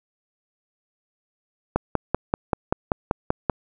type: click train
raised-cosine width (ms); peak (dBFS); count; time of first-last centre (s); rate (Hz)
1; -5; 10; 1.76-3.497; 5.18
effects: none